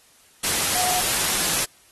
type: tone in noise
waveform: sine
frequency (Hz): 726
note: F#5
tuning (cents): -33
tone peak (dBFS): -26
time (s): 0.75-1.01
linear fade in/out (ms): 10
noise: white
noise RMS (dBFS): -22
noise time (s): 0.43-1.65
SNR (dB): -7
effects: white hiss -55 dBFS RMS until 1.91 s + AAC 32 kbps

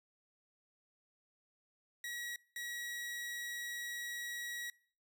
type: tone bursts at uneven times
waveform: sawtooth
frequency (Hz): 1915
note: A#6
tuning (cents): +46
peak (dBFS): -37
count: 2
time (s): 2.04-2.36 / 2.56-4.7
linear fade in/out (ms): 2
effects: noise-tail reverb RT60 0.5 s tail -25 dB re dry

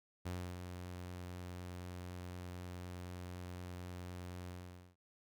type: tone with ADSR envelope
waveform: sawtooth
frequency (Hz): 89.6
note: F2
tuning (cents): +45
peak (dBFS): -35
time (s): 0.25-4.96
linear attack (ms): 13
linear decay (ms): 300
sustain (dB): -6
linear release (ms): 480
effects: none

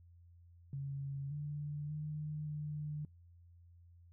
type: tone with pitch steps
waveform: sine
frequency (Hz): 138.4 / 147.2 / 151.4 / 149.7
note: C#3 / D3 / D#3 / D3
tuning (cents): -2 / +4 / -47 / +33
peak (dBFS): -38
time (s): 0.73-3.05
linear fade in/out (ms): 2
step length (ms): 580
effects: noise-tail reverb RT60 0.2 s tail -24 dB re dry + added 86 Hz sine -58 dBFS peak until 4.12 s

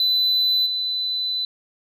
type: tone with level steps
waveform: sine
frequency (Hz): 4004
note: B7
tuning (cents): +23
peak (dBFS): -14 / -21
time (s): 0-1.45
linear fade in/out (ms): 2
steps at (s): 0.65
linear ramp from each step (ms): 20
effects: tanh soft clip ceiling -15 dBFS

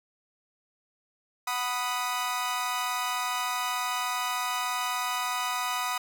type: chord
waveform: sawtooth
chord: B major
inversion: second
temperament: equal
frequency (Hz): 740 / 987.8 / 1244.5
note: F#5 / B5 / D#6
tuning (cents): 0 / 0 / 0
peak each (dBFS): -31 / -28 / -28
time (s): 1.47-5.98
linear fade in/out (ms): 5
effects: none

